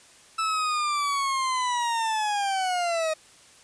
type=linear sweep; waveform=40% pulse; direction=down; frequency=1318.5 to 622.3 Hz; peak=-23 dBFS; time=0.38-3.14 s; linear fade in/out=10 ms; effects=white hiss -53 dBFS RMS until 3.63 s + resampled to 22050 Hz